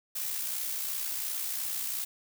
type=noise with amplitude modulation; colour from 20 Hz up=blue; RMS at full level=-32 dBFS; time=0.15-2.05 s; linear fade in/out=10 ms; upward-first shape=sine; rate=62.8 Hz; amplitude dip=40%; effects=none

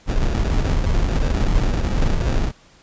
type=noise with sample-and-hold; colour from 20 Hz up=brown; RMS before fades=-18 dBFS; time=0.06-2.52 s; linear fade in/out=50 ms; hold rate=1050 Hz; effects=pink hiss -51 dBFS RMS until 2.82 s + resampled to 16000 Hz

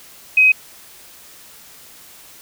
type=tone; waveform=sine; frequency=2526 Hz; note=D#7; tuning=26 cents sharp; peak=-8 dBFS; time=0.37-0.52 s; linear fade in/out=5 ms; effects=white hiss -43 dBFS RMS until 2.41 s

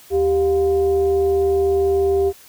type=tone with frequency modulation; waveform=sine; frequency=392 Hz; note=G4; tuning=in tune; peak=-14 dBFS; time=0.1-2.33 s; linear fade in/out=50 ms; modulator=315 Hz; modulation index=0.42; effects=white hiss -46 dBFS RMS until 2.48 s

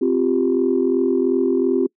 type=chord; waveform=sine; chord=C suspended fourth; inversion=none; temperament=equal; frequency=261.6 / 349.2 / 392 Hz; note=C4 / F4 / G4; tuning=0 / 0 / 0 cents; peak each=-19 dBFS; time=0.01-1.87 s; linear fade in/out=10 ms; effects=noise-tail reverb RT60 0.1 s tail -26 dB re dry + tanh soft clip ceiling -7 dBFS

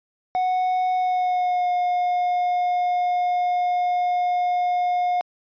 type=tone with pitch glide; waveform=triangle; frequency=737 to 716.4 Hz; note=F#5 to F5; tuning=-7 to +44 cents; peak=-17 dBFS; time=0.35-5.21 s; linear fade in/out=0 ms; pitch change=-49 cents; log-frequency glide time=0.95-1.7 s; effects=resampled to 11025 Hz

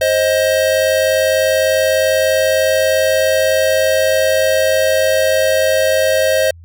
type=tone pair together; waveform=square; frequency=528.9 / 629 Hz; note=C5 / D#5; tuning=+19 / +19 cents; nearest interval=minor third; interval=300 cents; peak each=-15 dBFS; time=0.01-6.51 s; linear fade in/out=5 ms; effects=added 84 Hz sine -36 dBFS peak until 6.64 s

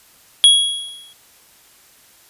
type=tone with exponential decay; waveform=square; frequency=3324 Hz; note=G#7; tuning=1 cent sharp; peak=-5 dBFS; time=0.44-1.13 s; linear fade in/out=0 ms; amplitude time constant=150 ms; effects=white hiss -50 dBFS RMS until 2.29 s + resampled to 32000 Hz

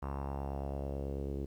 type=tone with low-pass filter sweep; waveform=sawtooth; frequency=69.2 Hz; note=C#2; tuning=2 cents flat; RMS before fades=-38 dBFS; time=0.02-1.46 s; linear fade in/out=10 ms; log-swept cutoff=1100 to 380 Hz; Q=2.9; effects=11-bit

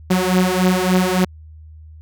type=beating tone pair; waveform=sawtooth; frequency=182.1 / 185.6 Hz; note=F#3 / F#3; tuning=-27 / +6 cents; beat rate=3.5 Hz; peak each=-13 dBFS; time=0.1-1.25 s; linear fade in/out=10 ms; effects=added 78 Hz sine -37 dBFS peak until 2.01 s

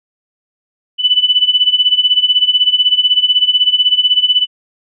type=tone with tremolo; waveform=sine; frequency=2988 Hz; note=F#7; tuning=16 cents sharp; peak=-5 dBFS; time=0.98-4.47 s; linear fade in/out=50 ms; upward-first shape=sine; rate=16 Hz; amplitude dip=85%; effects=none

